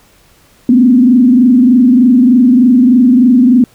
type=tone with frequency modulation; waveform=sine; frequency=248.5 Hz; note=B3; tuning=11 cents sharp; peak=-3 dBFS; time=0.69-3.64 s; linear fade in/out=2 ms; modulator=23.3 Hz; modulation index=0.86; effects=pink hiss -47 dBFS RMS until 3.74 s